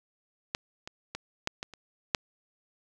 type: clicks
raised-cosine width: 0.2 ms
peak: -12 / -22 / -18 / -11 / -18 / -29 / -6 dBFS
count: 7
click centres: 0.549 / 0.875 / 1.15 / 1.474 / 1.629 / 1.737 / 2.148 s
effects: none